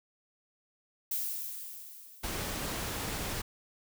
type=noise with exponential decay; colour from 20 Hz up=violet; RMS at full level=-32 dBFS; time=1.11-3.09 s; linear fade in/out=5 ms; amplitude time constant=430 ms
type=noise; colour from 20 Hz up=pink; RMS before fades=-36 dBFS; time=2.23-3.42 s; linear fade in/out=10 ms
effects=none